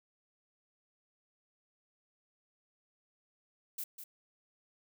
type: noise with echo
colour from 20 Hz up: violet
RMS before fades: -39 dBFS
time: 3.78-3.84 s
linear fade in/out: 5 ms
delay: 200 ms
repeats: 1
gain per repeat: -8 dB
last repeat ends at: 4.04 s
effects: none